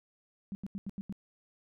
sine tone bursts, 197.2 Hz, G3, 11 cents sharp, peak -35 dBFS, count 6, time 0.52-1.125 s, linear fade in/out 0 ms, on 30 ms, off 85 ms, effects none

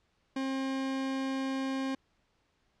40% pulse tone, 267.1 Hz, C4, 36 cents sharp, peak -30 dBFS, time 0.36-1.95 s, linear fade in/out 5 ms, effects pink hiss -73 dBFS RMS until 2.8 s + low-pass 5000 Hz 12 dB/octave

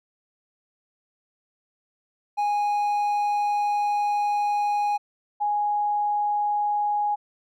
triangle / sine tone pair in turn, 826 / 829.4 Hz, G#5 / G#5, -10 / -3 cents, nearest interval unison, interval 7 cents, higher second, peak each -19 / -21 dBFS, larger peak first, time 2.37-4.98 / 5.4-7.16 s, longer first, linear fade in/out 20 ms, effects none

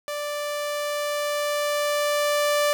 sawtooth tone with level ramp, 587.3 Hz, D5, in tune, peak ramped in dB -24 to -15 dBFS, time 0.08-2.73 s, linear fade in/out 0 ms, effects none

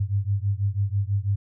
sine beating tone pair, 97.5 / 103.6 Hz, G2 / G#2, -9 / -4 cents, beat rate 6.1 Hz, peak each -24 / -25 dBFS, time 0-1.36 s, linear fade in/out 10 ms, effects none

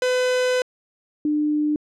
45% pulse / sine tone pair in turn, 504 / 299.7 Hz, B4 / D4, +35 / +35 cents, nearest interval major sixth, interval 900 cents, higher first, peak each -18 dBFS, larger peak neither, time 0.02-0.62 / 1.25-1.76 s, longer first, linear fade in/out 2 ms, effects low-pass 7000 Hz 12 dB/octave

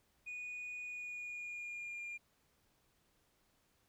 sine tone with pitch glide, 2465 to 2405 Hz, D#7 to D7, -17 to +41 cents, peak -40 dBFS, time 0.26-2.18 s, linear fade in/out 20 ms, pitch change -42 cents, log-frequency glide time 0.84-2.01 s, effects tanh soft clip ceiling -41 dBFS + pink hiss -75 dBFS RMS until 3.88 s

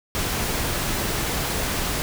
pink noise, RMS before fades -25 dBFS, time 0.15-2.02 s, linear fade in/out 0 ms, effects none

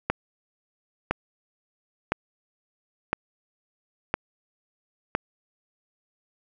click train, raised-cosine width 0.5 ms, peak -7 dBFS, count 6, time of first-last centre 0.1-5.151 s, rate 0.99 Hz, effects none

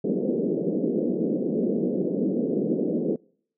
pink band-pass noise, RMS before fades -25 dBFS, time 0.04-3.16 s, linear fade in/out 5 ms, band 180 to 510 Hz, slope 48 dB/octave, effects noise-tail reverb RT60 0.6 s tail -26 dB re dry

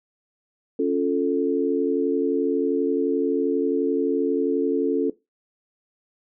sine chord, Db augmented, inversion none, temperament equal, 277.2 / 349.2 / 440 Hz, Db4 / F4 / A4, 0 / 0 / 0 cents, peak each -23 / -25 / -22 dBFS, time 0.79-5.1 s, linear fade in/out 5 ms, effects noise-tail reverb RT60 0.2 s tail -17 dB re dry

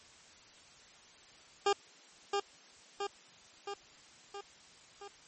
20% pulse tone with echo, 402.4 Hz, G4, 45 cents sharp, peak -21 dBFS, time 1.66-1.73 s, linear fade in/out 5 ms, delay 670 ms, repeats 5, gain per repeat -4 dB, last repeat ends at 5.08 s, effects white hiss -58 dBFS RMS until 5.27 s + MP3 32 kbps

